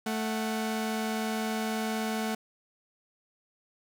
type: tone pair together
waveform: sawtooth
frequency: 220 / 739.2 Hz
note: A3 / F#5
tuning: 0 / -2 cents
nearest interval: octave + major sixth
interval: 2098 cents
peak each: -26 / -32 dBFS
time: 0.06-2.35 s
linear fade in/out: 5 ms
effects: none